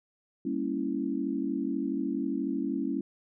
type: chord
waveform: sine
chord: G diminished seventh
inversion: none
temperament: equal with one note detuned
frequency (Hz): 198.96 / 233.1 / 277.2 / 329.6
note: G3 / Bb3 / Db4 / Fb4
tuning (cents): +26 / 0 / 0 / 0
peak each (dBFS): -36 / -35 / -31 / -34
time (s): 0.45-3.01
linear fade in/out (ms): 5
effects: none